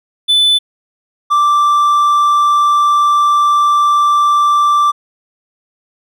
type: tone pair in turn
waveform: triangle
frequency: 3500 / 1173.7 Hz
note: A7 / D6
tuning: -10 / -1 cents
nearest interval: octave + perfect fifth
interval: 1891 cents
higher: first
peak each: -6 dBFS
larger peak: neither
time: 0.28-0.59 / 1.3-4.92 s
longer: second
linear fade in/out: 20 ms
effects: none